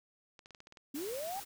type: clicks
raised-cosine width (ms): 0.2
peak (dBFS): -36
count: 8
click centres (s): 0.392 / 0.459 / 0.507 / 0.548 / 0.604 / 0.671 / 0.724 / 0.772
type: noise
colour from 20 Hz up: white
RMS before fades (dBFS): -46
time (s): 0.94-1.45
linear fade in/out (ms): 20
type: linear sweep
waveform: sine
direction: up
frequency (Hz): 261.6 to 818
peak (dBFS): -37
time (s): 0.94-1.4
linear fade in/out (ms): 5
effects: none